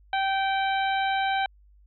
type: harmonic tone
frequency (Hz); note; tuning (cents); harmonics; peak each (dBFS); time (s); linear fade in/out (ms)
777; G5; -16; 1 / 2 / 3 / 4 / 5; -24 / -30 / -34 / -36 / -38; 0.13-1.46; 2
effects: added 50 Hz sine -53 dBFS peak until 1.86 s